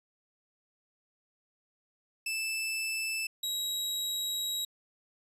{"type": "tone pair in turn", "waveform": "sawtooth", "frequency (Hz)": [2637, 3841], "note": ["E7", "B7"], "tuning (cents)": [0, -49], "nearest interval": "perfect fifth", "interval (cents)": 651, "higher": "second", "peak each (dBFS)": -28, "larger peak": "neither", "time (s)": [[2.26, 3.27], [3.43, 4.65]], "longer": "second", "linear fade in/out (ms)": 5, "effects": ["resampled to 32000 Hz"]}